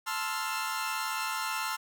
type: chord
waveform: sawtooth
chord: F major seventh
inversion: first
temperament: equal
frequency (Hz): 880 / 1046.5 / 1318.5 / 1396.9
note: A5 / C6 / E6 / F6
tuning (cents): 0 / 0 / 0 / 0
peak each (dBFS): -33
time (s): 0.06-1.77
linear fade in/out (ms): 20
effects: none